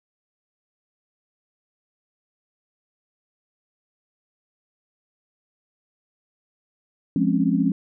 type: chord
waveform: sine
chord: Db major seventh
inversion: first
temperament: equal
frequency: 174.61 / 207.7 / 261.6 / 277.2 Hz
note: F3 / Ab3 / C4 / Db4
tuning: 0 / 0 / 0 / 0 cents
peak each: -23 dBFS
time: 7.16-7.72 s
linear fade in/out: 2 ms
effects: none